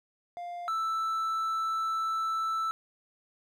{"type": "tone pair in turn", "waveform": "triangle", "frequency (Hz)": [700, 1321.4], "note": ["F5", "E6"], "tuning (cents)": [4, 4], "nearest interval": "major seventh", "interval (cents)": 1100, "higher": "second", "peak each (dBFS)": [-34, -26], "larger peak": "second", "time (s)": [[0.37, 0.68], [0.68, 2.71]], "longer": "second", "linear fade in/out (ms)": 0, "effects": []}